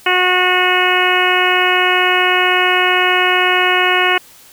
harmonic tone, 364.4 Hz, F#4, 26 cents flat, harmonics 1 / 2 / 3 / 4 / 5 / 6 / 7 / 8, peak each -19 / -19 / -19 / -19 / -19 / -19 / -19 / -19 dBFS, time 0.06-4.18 s, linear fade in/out 5 ms, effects white hiss -43 dBFS RMS until 4.52 s

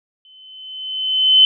sine tone with exponential growth, 3049 Hz, G7, 49 cents flat, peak -5 dBFS, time 0.25-1.45 s, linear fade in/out 1 ms, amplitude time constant 260 ms, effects none

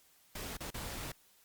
pink noise with dropouts, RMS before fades -42 dBFS, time 0.35-1.12 s, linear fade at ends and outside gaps 5 ms, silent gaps 0.57-0.604 / 0.705-0.742 s, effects white hiss -66 dBFS RMS until 1.44 s + Opus 48 kbps

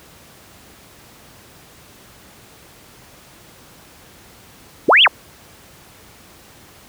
sine linear two-way sweep, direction up then down, 155.9 to 3508 to 359.5 Hz, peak -7 dBFS, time 4.88-5.08 s, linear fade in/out 10 ms, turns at 5.03 s, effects pink hiss -45 dBFS RMS until 6.88 s + high-pass 60 Hz 12 dB/octave

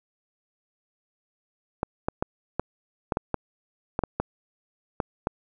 clicks, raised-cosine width 1 ms, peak -10 dBFS, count 12, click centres 1.831 / 2.085 / 2.225 / 2.596 / 3.122 / 3.171 / 3.343 / 3.991 / 4.037 / 4.2 / 5.002 / 5.271 s, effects none

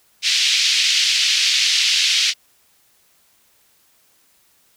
white band-pass noise, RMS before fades -17 dBFS, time 0.22-2.34 s, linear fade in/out 50 ms, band 2400 to 5100 Hz, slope 24 dB/octave, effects white hiss -58 dBFS RMS until 4.76 s

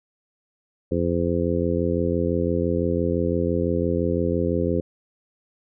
harmonic tone, 85.9 Hz, F2, 28 cents flat, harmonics 1 / 2 / 3 / 4 / 5 / 6, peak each -27 / -27 / -27 / -27 / -27 / -27 dBFS, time 0.91-4.81 s, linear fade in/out 10 ms, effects none

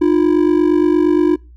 triangle ring-modulated tone, 329.3 Hz, E4, 2 cents flat, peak -5 dBFS, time 0.01-1.36 s, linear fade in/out 10 ms, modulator 24.3 Hz, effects noise-tail reverb RT60 0.3 s tail -25 dB re dry + added 60 Hz sine -38 dBFS peak until 1.56 s

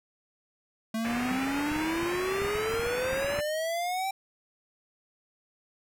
square exponential sweep, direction up, 220 to 784 Hz, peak -29 dBFS, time 0.94-4.11 s, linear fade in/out 5 ms
white low-pass noise, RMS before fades -36 dBFS, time 1.04-3.41 s, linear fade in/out 10 ms, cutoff 2600 Hz, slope 48 dB/octave
sine tone with exponential decay, 193.2 Hz, G3, 25 cents flat, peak -32 dBFS, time 1.31-1.66 s, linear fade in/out 0 ms, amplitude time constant 76 ms
clicks, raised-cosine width 5 ms, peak -28 dBFS, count 12, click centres 1.718 / 1.763 / 2.031 / 2.419 / 2.449 / 2.554 / 2.74 / 2.796 / 2.868 / 3.131 / 3.246 / 3.389 s
effects none

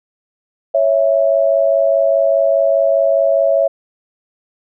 sine tone pair together, 554.4 / 659.3 Hz, C#5 / E5, 0 / 0 cents, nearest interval minor third, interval 300 cents, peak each -13 dBFS, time 0.74-3.68 s, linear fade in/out 10 ms, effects none

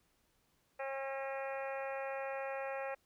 harmonic tone, 270.7 Hz, C#4, 41 cents flat, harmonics 2 / 3 / 4 / 5 / 6 / 7 / 8 / 9 / 10, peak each -40 / -44 / -51 / -50 / -51 / -49 / -57 / -50 / -60 dBFS, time 0.79-2.95 s, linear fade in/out 10 ms, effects pink hiss -75 dBFS RMS until 3.05 s

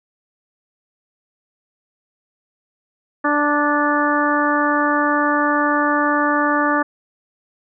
harmonic tone with a mistuned harmonic, 293.7 Hz, D4, in tune, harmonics 1 / 2 / 3 / 4 / 5 / 6, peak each -20 / -23 / -23 / -20 / -24 / -23 dBFS, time 3.24-6.83 s, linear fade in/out 10 ms, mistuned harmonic 6, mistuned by -18 cents, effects none

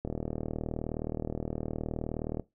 click train, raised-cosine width 2 ms, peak -20 dBFS, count 93, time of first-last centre 0.05-2.397 s, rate 39.2 Hz, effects noise-tail reverb RT60 0.2 s tail -18 dB re dry

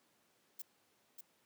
violet noise with echo, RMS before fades -45 dBFS, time 0.59-0.62 s, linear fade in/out 5 ms, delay 590 ms, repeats 1, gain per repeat -5 dB, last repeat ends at 1.21 s, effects pink hiss -73 dBFS RMS until 1.45 s + high-pass 200 Hz 12 dB/octave

